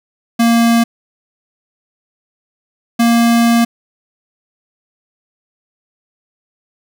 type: tone pair in turn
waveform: square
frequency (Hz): 232.4 / 233.5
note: A#3 / A#3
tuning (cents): -5 / +3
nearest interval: unison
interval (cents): 8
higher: second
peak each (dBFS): -9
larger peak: neither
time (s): 0.39-0.84 / 2.99-3.65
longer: second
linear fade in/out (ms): 10
effects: none